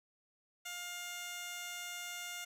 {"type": "tone with band-pass filter", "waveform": "15% pulse", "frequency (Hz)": 707, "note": "F5", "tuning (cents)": 21, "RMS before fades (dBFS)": -44, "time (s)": [0.65, 2.45], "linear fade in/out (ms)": 10, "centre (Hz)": 6400, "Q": 0.51, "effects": []}